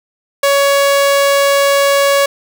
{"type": "tone", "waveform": "sawtooth", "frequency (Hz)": 560, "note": "C#5", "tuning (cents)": 18, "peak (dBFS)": -5, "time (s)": [0.43, 2.26], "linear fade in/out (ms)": 5, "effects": []}